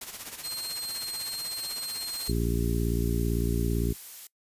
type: noise with tremolo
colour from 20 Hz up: white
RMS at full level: -37 dBFS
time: 0.01-2.28 s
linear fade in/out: 5 ms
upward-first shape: sine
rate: 16 Hz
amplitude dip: 65%
type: tone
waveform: sawtooth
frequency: 4201 Hz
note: C8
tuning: 6 cents sharp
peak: -30 dBFS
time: 0.43-2.32 s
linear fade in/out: 20 ms
type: noise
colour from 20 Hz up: blue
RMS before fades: -42 dBFS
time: 2.11-4.27 s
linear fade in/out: 2 ms
type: harmonic tone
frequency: 57.8 Hz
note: A#1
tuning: 14 cents flat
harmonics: 1 / 2 / 3 / 4 / 5 / 6 / 7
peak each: -28 / -31 / -33 / -34 / -35 / -36 / -36 dBFS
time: 2.28-3.93 s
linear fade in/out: 10 ms
effects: noise-tail reverb RT60 0.1 s tail -21 dB re dry + resampled to 32000 Hz